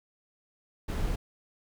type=noise; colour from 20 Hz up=brown; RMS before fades=-30 dBFS; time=0.88-1.16 s; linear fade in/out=10 ms; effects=none